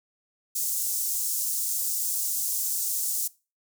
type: high-pass noise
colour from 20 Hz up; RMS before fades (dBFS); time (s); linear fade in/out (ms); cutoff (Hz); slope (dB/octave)
pink; -28; 0.55-3.28; 10; 6700; 24
effects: noise-tail reverb RT60 0.3 s tail -21 dB re dry